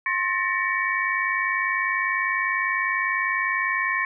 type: tone cluster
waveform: sine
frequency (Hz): 1063 / 1775 / 1875 / 2265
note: C6 / A6 / A#6 / C#7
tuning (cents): +27 / +15 / +10 / +37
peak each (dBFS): -27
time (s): 0.06-4.05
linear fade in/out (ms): 2
effects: none